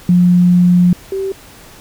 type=tone pair in turn; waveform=sine; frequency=177.7 / 386.9 Hz; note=F3 / G4; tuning=+30 / -23 cents; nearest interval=octave + minor second; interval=1347 cents; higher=second; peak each=-6 / -16 dBFS; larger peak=first; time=0.09-0.93 / 1.12-1.32 s; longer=first; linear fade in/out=2 ms; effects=pink hiss -39 dBFS RMS until 1.8 s